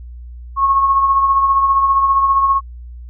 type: tone with tremolo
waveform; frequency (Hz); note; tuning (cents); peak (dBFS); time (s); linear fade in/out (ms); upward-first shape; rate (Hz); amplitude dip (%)
sine; 1094; C#6; -23; -8; 0.56-2.61; 50; triangle; 15; 50
effects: added 60 Hz sine -30 dBFS peak until 3.09 s